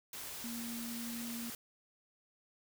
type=tone in noise; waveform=sine; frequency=234.2 Hz; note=A#3; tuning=8 cents sharp; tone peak=-41 dBFS; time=0.44-1.5 s; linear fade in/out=2 ms; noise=white; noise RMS=-45 dBFS; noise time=0.13-1.55 s; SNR=+1 dB; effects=none